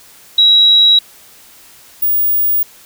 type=tone pair in turn; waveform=sine; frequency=3870 / 15480 Hz; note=B7 / B9; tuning=-36 / -36 cents; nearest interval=2 octaves; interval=2400 cents; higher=second; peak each=-5 / -10 dBFS; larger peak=first; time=0.38-0.99 / 2.02-2.63 s; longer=neither; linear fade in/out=5 ms; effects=white hiss -42 dBFS RMS until 2.85 s